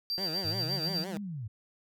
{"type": "tone with tremolo", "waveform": "triangle", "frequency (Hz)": 4699, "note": "D8", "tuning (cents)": 0, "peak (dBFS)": -28, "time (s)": [0.1, 1.04], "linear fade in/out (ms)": 0, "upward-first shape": "sine", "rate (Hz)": 8.3, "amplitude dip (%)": 55}
{"type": "tone with vibrato", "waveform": "15% pulse", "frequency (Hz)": 174.61, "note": "F3", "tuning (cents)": 0, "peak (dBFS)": -30, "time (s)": [0.18, 1.17], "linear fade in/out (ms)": 0, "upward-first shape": "sine", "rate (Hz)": 5.8, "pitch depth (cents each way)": 210}
{"type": "linear two-way sweep", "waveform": "sine", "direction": "up then down", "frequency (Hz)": [97.8, 207.7, 97.8], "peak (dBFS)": -35, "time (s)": [0.44, 1.48], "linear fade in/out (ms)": 10, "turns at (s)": 1.21}
{"effects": []}